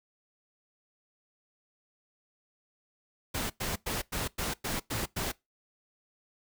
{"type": "noise bursts", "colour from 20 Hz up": "pink", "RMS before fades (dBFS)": -33, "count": 8, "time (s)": [3.34, 5.32], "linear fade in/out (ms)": 10, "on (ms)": 160, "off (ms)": 100, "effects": ["noise-tail reverb RT60 0.2 s tail -22 dB re dry"]}